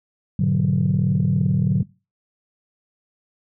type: chord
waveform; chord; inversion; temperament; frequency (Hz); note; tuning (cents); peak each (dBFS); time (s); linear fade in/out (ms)
sine; G# half-diminished seventh; none; equal; 103.83 / 123.47 / 146.83 / 185; G#2 / B2 / D3 / F#3; 0 / 0 / 0 / 0; -23 / -24 / -19 / -19; 0.39-1.83; 5
effects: noise-tail reverb RT60 0.3 s tail -22 dB re dry + tanh soft clip ceiling -10 dBFS